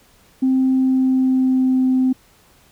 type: tone with pitch glide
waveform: sine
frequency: 261.6 to 258.4 Hz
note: C4 to C4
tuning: 0 to -21 cents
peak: -12 dBFS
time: 0.42-2.13 s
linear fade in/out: 10 ms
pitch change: -21 cents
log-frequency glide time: 0.73-1.86 s
effects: tanh soft clip ceiling -9 dBFS + pink hiss -53 dBFS RMS until 2.71 s